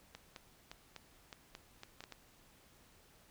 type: clicks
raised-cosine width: 0.2 ms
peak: -30 dBFS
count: 10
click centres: 0.15 / 0.362 / 0.715 / 0.963 / 1.328 / 1.551 / 1.834 / 2.006 / 2.039 / 2.123 s
effects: pink hiss -65 dBFS RMS until 3.3 s